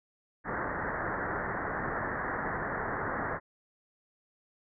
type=low-pass noise; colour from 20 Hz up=white; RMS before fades=-34 dBFS; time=0.44-3.4 s; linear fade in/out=50 ms; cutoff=1900 Hz; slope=96 dB/octave; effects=none